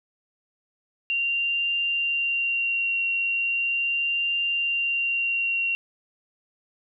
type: tone with vibrato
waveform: sine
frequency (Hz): 2766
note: F7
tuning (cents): -17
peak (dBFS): -22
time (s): 1.1-5.75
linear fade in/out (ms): 0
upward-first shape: triangle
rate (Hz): 0.38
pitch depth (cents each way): 13
effects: none